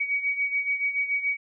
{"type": "beating tone pair", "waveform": "sine", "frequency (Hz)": [2258, 2265], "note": ["C#7", "C#7"], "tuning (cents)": [31, 37], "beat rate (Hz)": 7, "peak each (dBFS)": [-25, -30], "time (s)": [0, 1.37], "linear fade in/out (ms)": 10, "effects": []}